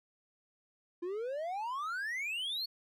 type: exponential sweep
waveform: triangle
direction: up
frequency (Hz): 338.2 to 4444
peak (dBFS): -33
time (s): 1.02-2.66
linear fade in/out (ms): 10
effects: none